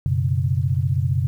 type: chord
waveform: sine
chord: F# suspended fourth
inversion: none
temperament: equal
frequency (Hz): 92.5 / 123.47 / 138.59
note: F#2 / B2 / C#3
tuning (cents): 0 / 0 / 0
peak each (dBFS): -22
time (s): 0.06-1.27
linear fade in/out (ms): 0
effects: 9-bit